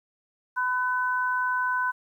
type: tone pair together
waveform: sine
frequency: 1005.1 / 1506 Hz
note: B5 / F#6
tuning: +30 / +30 cents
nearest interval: perfect fifth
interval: 700 cents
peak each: -26 dBFS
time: 0.56-1.92 s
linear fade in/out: 20 ms
effects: 10-bit